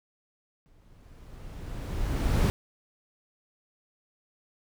brown noise with exponential growth, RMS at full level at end -20 dBFS, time 0.66-2.5 s, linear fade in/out 0 ms, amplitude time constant 400 ms, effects none

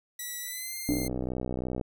5% pulse tone with pitch glide, 1951 to 2103 Hz, B6 to C7, -22 to +8 cents, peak -25 dBFS, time 0.19-1.08 s, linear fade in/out 5 ms, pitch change +130 cents, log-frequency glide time 0.42-0.75 s
sine tone with exponential decay, 293.7 Hz, D4, in tune, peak -22 dBFS, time 0.89-1.29 s, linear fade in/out 1 ms, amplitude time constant 86 ms
click train, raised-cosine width 2 ms, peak -19 dBFS, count 59, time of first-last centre 0.89-1.812 s, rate 62.9 Hz
effects none

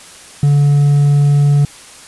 triangle tone with hard clipping, 143.9 Hz, D3, 35 cents flat, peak -8 dBFS, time 0.43-1.65 s, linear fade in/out 2 ms, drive 5 dB, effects white hiss -37 dBFS RMS until 2.07 s + resampled to 24000 Hz

